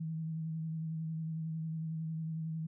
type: tone with vibrato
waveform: sine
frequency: 160.4 Hz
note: E3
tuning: 47 cents flat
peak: -35 dBFS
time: 0-2.67 s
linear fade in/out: 10 ms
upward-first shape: sine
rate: 11 Hz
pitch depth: 25 cents each way
effects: none